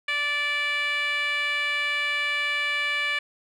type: tone with band-pass filter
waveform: 10% pulse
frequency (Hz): 583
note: D5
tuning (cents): -13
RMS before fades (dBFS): -26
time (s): 0.08-3.19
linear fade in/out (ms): 5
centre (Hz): 2200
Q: 2.4
effects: none